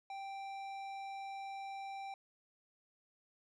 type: tone with low-pass filter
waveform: square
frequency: 784 Hz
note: G5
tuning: in tune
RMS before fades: -45 dBFS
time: 0.1-2.14 s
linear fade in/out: 2 ms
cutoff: 4200 Hz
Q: 0.6
effects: none